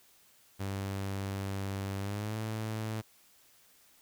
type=tone with pitch glide; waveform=sawtooth; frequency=98 to 109.37 Hz; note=G2 to A2; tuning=0 to -10 cents; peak=-30 dBFS; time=0.59-3.02 s; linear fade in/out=20 ms; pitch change=+190 cents; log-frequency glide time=1.99-2.37 s; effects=white hiss -63 dBFS RMS until 4.01 s